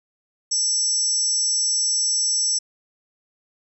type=tone cluster; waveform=sine; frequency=5420 / 6000 / 7840 Hz; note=E8 / F#8 / B8; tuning=+47 / +23 / -14 cents; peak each=-23 dBFS; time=0.51-2.59 s; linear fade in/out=10 ms; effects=none